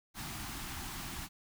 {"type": "band-stop noise", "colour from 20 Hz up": "pink", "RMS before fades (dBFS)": -42, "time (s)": [0.14, 1.29], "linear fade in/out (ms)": 50, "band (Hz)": [350, 700], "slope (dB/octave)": 48, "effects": []}